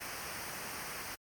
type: noise with comb filter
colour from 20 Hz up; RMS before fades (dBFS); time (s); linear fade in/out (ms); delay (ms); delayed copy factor
pink; -42; 0-1.16; 20; 0.27; -0.65
effects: high-pass 60 Hz 12 dB/octave + MP3 96 kbps